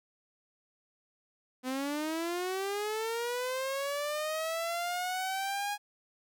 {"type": "linear sweep", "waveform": "sawtooth", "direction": "up", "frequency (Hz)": [251.2, 828], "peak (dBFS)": -28, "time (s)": [1.63, 5.78], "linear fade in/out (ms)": 50, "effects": []}